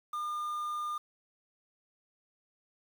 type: tone with quantisation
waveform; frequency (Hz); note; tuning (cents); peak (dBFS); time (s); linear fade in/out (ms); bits
triangle; 1208; D6; +48; -31; 0.13-0.98; 5; 9
effects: none